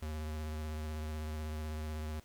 square tone with vibrato, 77.2 Hz, D#2, 13 cents flat, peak -38 dBFS, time 0.02-2.2 s, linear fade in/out 5 ms, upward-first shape triangle, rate 16 Hz, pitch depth 29 cents each way, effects pink hiss -63 dBFS RMS until 2.24 s

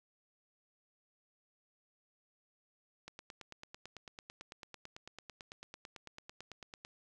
click train, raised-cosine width 0.2 ms, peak -30 dBFS, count 35, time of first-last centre 3.08-6.849 s, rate 9.02 Hz, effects none

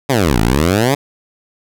10% pulse exponential two-way sweep, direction down then up, 146.83 to 51.91 to 146.83 Hz, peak -3 dBFS, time 0.09-0.95 s, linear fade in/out 10 ms, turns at 0.4 s, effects none

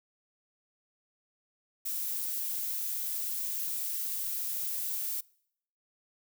violet noise, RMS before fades -34 dBFS, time 1.85-5.21 s, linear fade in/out 10 ms, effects noise-tail reverb RT60 0.7 s tail -25 dB re dry

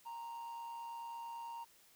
triangle tone with amplitude modulation, 930 Hz, A#5, 4 cents flat, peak -40 dBFS, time 0.05-1.65 s, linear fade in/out 20 ms, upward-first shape sine, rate 129 Hz, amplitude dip 40%, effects white hiss -66 dBFS RMS until 1.95 s

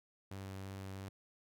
sawtooth tone with vibrato, 96.6 Hz, G2, 25 cents flat, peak -40 dBFS, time 0.31-1.09 s, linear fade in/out 5 ms, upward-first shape triangle, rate 3 Hz, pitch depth 12 cents each way, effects none

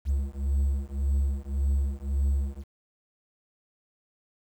triangle beating tone pair, 68 / 69.8 Hz, C#2 / C#2, -33 / +13 cents, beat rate 1.8 Hz, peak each -25 dBFS, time 0.05-2.64 s, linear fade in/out 50 ms, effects 9-bit

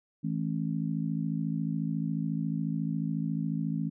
harmonic tone, 54.1 Hz, A1, 29 cents flat, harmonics 3 / 4 / 5, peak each -31 / -33 / -35 dBFS, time 0.23-3.9 s, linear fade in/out 20 ms, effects none

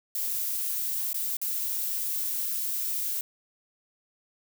violet noise with dropouts, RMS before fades -30 dBFS, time 0.15-3.21 s, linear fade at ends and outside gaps 2 ms, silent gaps 1.131-1.143 / 1.369-1.415 s, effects none

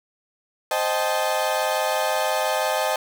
35% pulse chord, A half-diminished seventh, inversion first, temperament equal with one note detuned, 523.3 / 622.3 / 784 / 869.9 Hz, C5 / Eb5 / G5 / A5, 0 / 0 / 0 / -20 cents, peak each -26 / -23 / -26 / -25 dBFS, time 0.71-2.96 s, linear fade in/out 2 ms, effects none

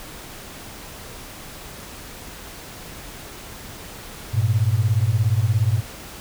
sine beating tone pair, 100.6 / 117.6 Hz, G2 / A#2, +45 / +16 cents, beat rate 17 Hz, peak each -19 dBFS, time 4.33-5.81 s, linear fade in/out 20 ms, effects pink hiss -38 dBFS RMS until 6.2 s

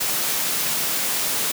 white high-pass noise, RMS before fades -23 dBFS, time 0-1.52 s, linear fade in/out 10 ms, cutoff 110 Hz, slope 48 dB/octave, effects none

